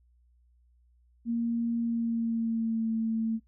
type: tone with pitch glide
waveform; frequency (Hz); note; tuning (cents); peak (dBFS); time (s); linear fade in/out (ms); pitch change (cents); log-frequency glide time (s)
sine; 233.1 to 224; A#3 to A3; 0 to +31; -26; 1.25-3.4; 50; -69; 1.8-2.9
effects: noise-tail reverb RT60 0.1 s tail -22 dB re dry + added 60 Hz sine -61 dBFS peak until 3.47 s